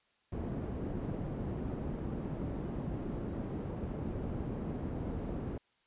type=low-pass noise; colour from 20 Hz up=white; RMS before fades=-38 dBFS; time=0.32-5.58 s; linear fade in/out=5 ms; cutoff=280 Hz; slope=12 dB/octave; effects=white hiss -73 dBFS RMS until 5.86 s + resampled to 8000 Hz